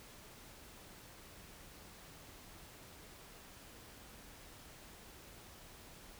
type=silence; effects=pink hiss -56 dBFS RMS until 6.19 s